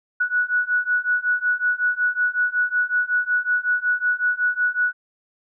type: beating tone pair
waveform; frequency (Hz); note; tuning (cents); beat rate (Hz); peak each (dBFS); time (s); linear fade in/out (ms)
sine; 1468 / 1473.4; F#6 / F#6; -14 / -8; 5.4; -22 / -21; 0.2-4.93; 10
effects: none